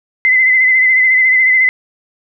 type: tone with vibrato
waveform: sine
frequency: 2043 Hz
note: C7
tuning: 42 cents flat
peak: -7 dBFS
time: 0.25-1.69 s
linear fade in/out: 0 ms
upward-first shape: sine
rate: 14 Hz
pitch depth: 39 cents each way
effects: none